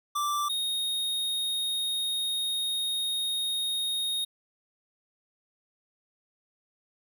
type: tone pair in turn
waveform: square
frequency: 1173 / 3724 Hz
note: D6 / A#7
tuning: -2 / -2 cents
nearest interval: octave + minor sixth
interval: 2000 cents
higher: second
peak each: -27 / -28 dBFS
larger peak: first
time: 0.15-0.49 / 0.49-4.25 s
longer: second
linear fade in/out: 10 ms
effects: none